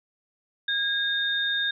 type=tone pair together; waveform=sine; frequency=1632 / 3664 Hz; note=G#6 / A#7; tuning=-31 / -31 cents; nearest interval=octave + major second; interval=1400 cents; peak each=-26 dBFS; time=0.68-1.71 s; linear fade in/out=5 ms; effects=none